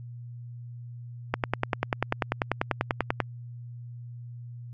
click train, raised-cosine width 0.5 ms, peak -8 dBFS, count 20, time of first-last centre 1.34-3.203 s, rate 10.2 Hz, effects added 120 Hz sine -38 dBFS peak until 4.73 s + MP3 64 kbps

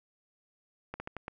slowing click train, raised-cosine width 0.5 ms, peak -23 dBFS, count 5, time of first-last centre 0.94-1.281 s, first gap 60 ms, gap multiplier 1.24, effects none

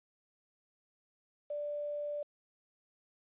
sine tone with quantisation, 587.3 Hz, D5, in tune, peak -35 dBFS, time 1.5-2.23 s, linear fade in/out 5 ms, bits 10, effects resampled to 8000 Hz

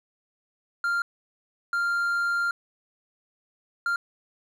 triangle tone bursts at uneven times, 1394 Hz, F6, 4 cents flat, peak -21 dBFS, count 3, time 0.84-1.02 / 1.73-2.51 / 3.86-3.96 s, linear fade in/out 2 ms, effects none

